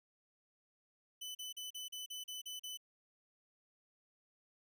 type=tone bursts; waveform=sawtooth; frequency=3005 Hz; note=F#7; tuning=26 cents sharp; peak=-40 dBFS; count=9; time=1.21-2.774 s; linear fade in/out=10 ms; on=140 ms; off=38 ms; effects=none